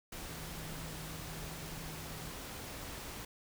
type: tone in noise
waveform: sine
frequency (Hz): 159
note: D#3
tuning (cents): +38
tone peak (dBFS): -48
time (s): 0.3-2.31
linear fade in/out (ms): 5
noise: pink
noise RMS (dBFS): -45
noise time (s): 0.12-3.25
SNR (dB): -6
effects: none